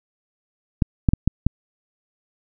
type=clicks; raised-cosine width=5 ms; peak=-3 dBFS; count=5; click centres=0.822 / 1.088 / 1.135 / 1.276 / 1.466 s; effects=none